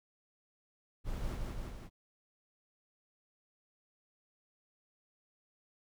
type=noise with echo; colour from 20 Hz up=brown; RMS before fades=-38 dBFS; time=1.04-1.39 s; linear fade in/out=50 ms; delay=170 ms; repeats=3; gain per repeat=-2 dB; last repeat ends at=1.9 s; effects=none